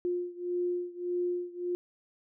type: beating tone pair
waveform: sine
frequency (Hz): 353.7 / 355.4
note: F4 / F4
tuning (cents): +22 / +30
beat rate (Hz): 1.7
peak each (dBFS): -32 / -34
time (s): 0.05-1.75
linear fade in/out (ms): 0
effects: none